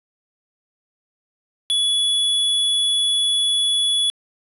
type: tone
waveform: square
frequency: 3404 Hz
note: G#7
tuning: 42 cents sharp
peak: -17 dBFS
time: 1.7-4.1 s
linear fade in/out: 0 ms
effects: resampled to 32000 Hz + 8-bit